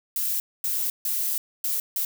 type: noise bursts at uneven times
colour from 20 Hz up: violet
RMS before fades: -26 dBFS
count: 5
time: 0.16-0.4 / 0.64-0.9 / 1.05-1.38 / 1.64-1.8 / 1.96-2.05 s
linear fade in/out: 2 ms
effects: none